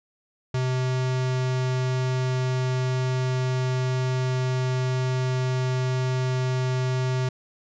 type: tone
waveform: square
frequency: 128.5 Hz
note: C3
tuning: 31 cents flat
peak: -23 dBFS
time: 0.54-7.29 s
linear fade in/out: 5 ms
effects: resampled to 16000 Hz